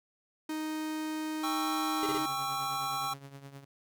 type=tone; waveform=45% pulse; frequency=311.1 Hz; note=D#4; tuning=in tune; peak=-33 dBFS; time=0.49-2.26 s; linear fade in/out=5 ms
type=chord; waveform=square; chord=C# diminished; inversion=second; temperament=just; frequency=798.3 / 1108.7 / 1330.5 Hz; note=G5 / C#6 / E6; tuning=+31 / 0 / +16 cents; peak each=-37 dBFS; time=1.43-3.14 s; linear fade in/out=10 ms
type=tone bursts; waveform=square; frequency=406.1 Hz; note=G#4; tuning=39 cents flat; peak=-33 dBFS; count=3; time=2.03-2.177 s; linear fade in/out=0 ms; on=31 ms; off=27 ms
type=tone with tremolo; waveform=sawtooth; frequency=138.59 Hz; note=C#3; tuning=in tune; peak=-39 dBFS; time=2.08-3.65 s; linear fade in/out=10 ms; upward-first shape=triangle; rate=9.6 Hz; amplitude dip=75%
effects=none